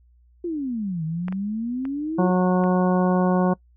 sine exponential two-way sweep, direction down then up, 358.5 to 155.56 to 358.5 Hz, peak -24 dBFS, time 0.44-2.3 s, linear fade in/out 5 ms, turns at 1.04 s
clicks, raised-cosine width 0.5 ms, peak -19 / -22 / -24 / -23 dBFS, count 4, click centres 1.283 / 1.325 / 1.853 / 2.639 s
harmonic tone, 182.5 Hz, F#3, 24 cents flat, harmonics 1 / 2 / 3 / 4 / 5 / 6 / 8, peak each -18 / -25 / -25 / -28 / -30 / -31 / -38 dBFS, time 2.18-3.54 s, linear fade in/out 10 ms
effects noise-tail reverb RT60 0.1 s tail -24 dB re dry + added 60 Hz sine -53 dBFS peak until 3.76 s

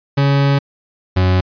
40% pulse tone pair in turn, 140 / 92.29 Hz, C#3 / F#2, +18 / -4 cents, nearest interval perfect fifth, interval 722 cents, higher first, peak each -10 dBFS, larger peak neither, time 0.17-0.59 / 1.16-1.41 s, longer first, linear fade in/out 10 ms, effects resampled to 11025 Hz

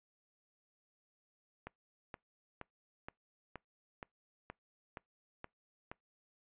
click train, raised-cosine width 0.5 ms, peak -29 dBFS, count 10, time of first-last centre 1.67-5.915 s, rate 2.12 Hz, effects noise-tail reverb RT60 0.2 s tail -26 dB re dry + resampled to 8000 Hz

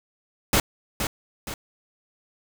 pink noise with echo, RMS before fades -19 dBFS, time 0.53-0.6 s, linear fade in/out 2 ms, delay 470 ms, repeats 2, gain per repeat -7 dB, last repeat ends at 1.54 s, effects none

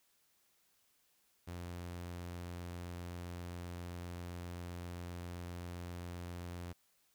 sawtooth tone, 87.6 Hz, F2, 6 cents sharp, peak -39 dBFS, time 1.47-6.73 s, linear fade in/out 10 ms, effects white hiss -74 dBFS RMS until 7.14 s

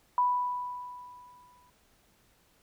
sine tone with exponential decay, 987.8 Hz, B5, in tune, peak -21 dBFS, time 0.18-1.7 s, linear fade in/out 1 ms, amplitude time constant 330 ms, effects pink hiss -66 dBFS RMS until 2.62 s

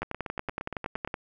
two click trains, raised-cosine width 0.5 ms, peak -16 / -19 dBFS, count 13 / 10, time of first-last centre 0.02-1.141 / 0.03-1.075 s, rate 10.7 / 8.61 Hz, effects none

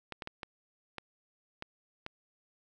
clicks, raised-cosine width 0.3 ms, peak -23 dBFS, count 7, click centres 0.123 / 0.222 / 0.274 / 0.432 / 0.983 / 1.624 / 2.064 s, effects none

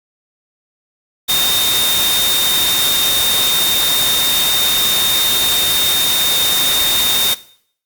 sine tone in noise, 3671 Hz, A#7, 27 cents flat, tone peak -14 dBFS, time 1.28-7.35 s, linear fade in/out 20 ms, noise white, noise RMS -17 dBFS, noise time 1.28-7.35 s, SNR 0 dB, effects noise-tail reverb RT60 0.6 s tail -18 dB re dry + Opus 48 kbps

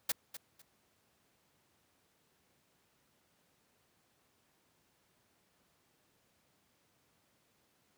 white noise with echo, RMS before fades -32 dBFS, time 0.09-0.12 s, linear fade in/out 5 ms, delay 250 ms, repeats 2, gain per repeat -13 dB, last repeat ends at 0.62 s, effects pink hiss -73 dBFS RMS until 7.97 s + high-pass 100 Hz 12 dB/octave

